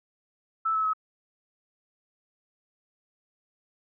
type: tone with pitch steps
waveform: sine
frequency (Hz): 1316 / 1298.6 / 1281.5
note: E6 / E6 / E6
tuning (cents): -3 / -26 / -49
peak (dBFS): -23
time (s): 0.65-0.935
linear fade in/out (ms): 10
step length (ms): 95
effects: none